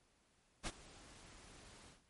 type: noise with ADSR envelope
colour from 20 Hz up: pink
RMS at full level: -40 dBFS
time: 0.63-2.02 s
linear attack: 38 ms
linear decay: 41 ms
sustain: -19 dB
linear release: 150 ms
effects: pink hiss -74 dBFS RMS until 2.09 s + MP3 48 kbps